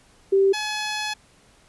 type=tone pair in turn; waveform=sine / 10% pulse; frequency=390 / 849.6 Hz; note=G4 / G#5; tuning=-9 / +39 cents; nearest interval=octave + minor second; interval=1348 cents; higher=second; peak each=-14 / -17 dBFS; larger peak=first; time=0.32-0.53 / 0.53-1.14 s; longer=second; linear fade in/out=10 ms; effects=pink hiss -56 dBFS RMS until 1.68 s + resampled to 24000 Hz